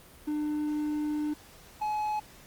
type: tone pair in turn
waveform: triangle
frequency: 300 / 848.5 Hz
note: D4 / G#5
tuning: +37 / +37 cents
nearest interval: octave + tritone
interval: 1800 cents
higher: second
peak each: -26 dBFS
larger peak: neither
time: 0.27-1.34 / 1.81-2.2 s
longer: first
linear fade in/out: 10 ms
effects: pink hiss -53 dBFS RMS until 2.46 s + Opus 32 kbps